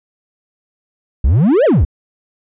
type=exponential two-way sweep; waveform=triangle; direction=up then down; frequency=55 to 662 to 55 Hz; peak=-6 dBFS; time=1.24-1.85 s; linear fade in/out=5 ms; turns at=1.65 s; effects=resampled to 8000 Hz